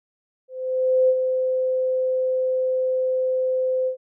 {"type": "tone with ADSR envelope", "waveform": "sine", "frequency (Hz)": 515, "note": "C5", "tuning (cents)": -28, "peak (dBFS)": -13, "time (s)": [0.48, 3.97], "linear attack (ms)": 610, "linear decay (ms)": 54, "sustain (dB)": -6, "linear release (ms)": 100, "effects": []}